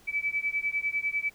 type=beating tone pair; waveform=sine; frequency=2298 / 2308 Hz; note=D7 / D7; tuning=-38 / -31 cents; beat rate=10 Hz; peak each=-30 dBFS; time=0.07-1.3 s; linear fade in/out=20 ms; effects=pink hiss -58 dBFS RMS until 1.34 s